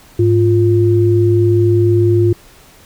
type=tone pair together; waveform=sine; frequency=105.08 / 349.2 Hz; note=G#2 / F4; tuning=+21 / 0 cents; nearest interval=octave + major sixth; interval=2079 cents; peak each=-11 dBFS; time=0.19-2.33 s; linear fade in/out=5 ms; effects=pink hiss -44 dBFS RMS until 2.85 s